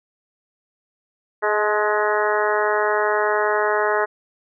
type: harmonic tone with a mistuned harmonic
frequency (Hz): 210.3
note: G#3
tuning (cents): +22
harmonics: 2 / 3 / 4 / 5 / 6 / 7 / 8 / 9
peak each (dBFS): -22 / -24 / -25 / -26 / -27 / -27 / -28 / -29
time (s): 1.42-4.06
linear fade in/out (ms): 20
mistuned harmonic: 4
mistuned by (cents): +25
effects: none